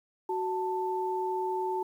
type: tone pair together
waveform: sine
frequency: 372.1 / 885 Hz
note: F#4 / A5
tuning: +10 / +10 cents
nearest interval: octave + minor third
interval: 1500 cents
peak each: -31 / -31 dBFS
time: 0.29-1.83 s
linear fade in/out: 5 ms
effects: 10-bit